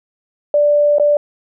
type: tone with dropouts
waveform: sine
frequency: 587 Hz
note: D5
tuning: 1 cent flat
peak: -9 dBFS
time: 0.54-1.17 s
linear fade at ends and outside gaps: 2 ms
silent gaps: 0.984-0.997 s
effects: none